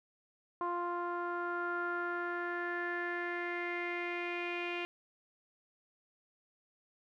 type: tone with low-pass filter sweep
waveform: sawtooth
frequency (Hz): 349.2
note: F4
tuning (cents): 0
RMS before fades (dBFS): -37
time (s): 0.61-4.85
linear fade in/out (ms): 0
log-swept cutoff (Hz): 1100 to 2600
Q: 6.2
effects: none